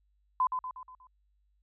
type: tone with echo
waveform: sine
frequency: 1016 Hz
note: B5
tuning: 49 cents sharp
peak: -23 dBFS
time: 0.4-0.47 s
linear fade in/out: 2 ms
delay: 120 ms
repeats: 5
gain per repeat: -6 dB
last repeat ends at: 1.07 s
effects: added 50 Hz sine -68 dBFS peak until 1.62 s